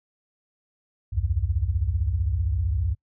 sine tone cluster, 63.1 / 78.8 / 94.2 Hz, B1 / D#2 / F#2, +38 / +23 / +32 cents, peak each -26 dBFS, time 1.12-2.95 s, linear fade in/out 20 ms, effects noise-tail reverb RT60 0.1 s tail -26 dB re dry

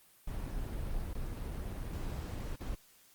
brown noise with dropouts, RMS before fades -38 dBFS, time 0.27-2.75 s, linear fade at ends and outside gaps 5 ms, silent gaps 1.133-1.148 / 2.561-2.604 s, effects white hiss -63 dBFS RMS until 3.14 s + Opus 32 kbps

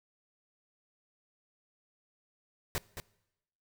pink noise with echo, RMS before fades -33 dBFS, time 2.75-2.78 s, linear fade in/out 0 ms, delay 220 ms, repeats 1, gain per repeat -8 dB, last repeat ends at 3 s, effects noise-tail reverb RT60 0.9 s tail -22 dB re dry

